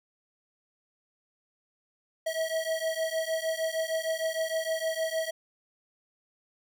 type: beating tone pair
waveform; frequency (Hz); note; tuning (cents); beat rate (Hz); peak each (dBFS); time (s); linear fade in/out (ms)
square; 642 / 648.5; E5 / E5; -46 / -28; 6.5; -32 / -32; 2.26-5.31; 10
effects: none